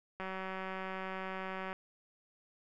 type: click train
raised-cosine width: 0.5 ms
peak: -26 dBFS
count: 290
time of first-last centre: 0.2-1.729 s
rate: 189 Hz
effects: none